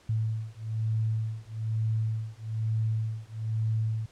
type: beating tone pair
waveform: sine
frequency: 110 / 111.1 Hz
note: A2 / A2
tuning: 0 / +17 cents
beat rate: 1.1 Hz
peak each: -30 dBFS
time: 0.09-4.06 s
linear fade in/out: 5 ms
effects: pink hiss -59 dBFS RMS until 4.11 s + low-pass 8000 Hz 12 dB/octave